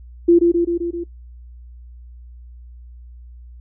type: tone with echo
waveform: sine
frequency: 342.9 Hz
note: F4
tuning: 32 cents flat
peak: -7 dBFS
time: 0.28-0.39 s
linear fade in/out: 10 ms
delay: 130 ms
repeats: 5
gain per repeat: -3 dB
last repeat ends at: 1.04 s
effects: noise-tail reverb RT60 0.1 s tail -19 dB re dry + added 60 Hz sine -37 dBFS peak until 3.6 s